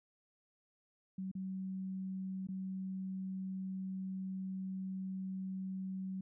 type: tone with dropouts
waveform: sine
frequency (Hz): 189.3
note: F#3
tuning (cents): +40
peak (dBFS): -38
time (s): 1.18-6.21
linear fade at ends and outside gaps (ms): 5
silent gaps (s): 1.315-1.351 / 2.471-2.486
effects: none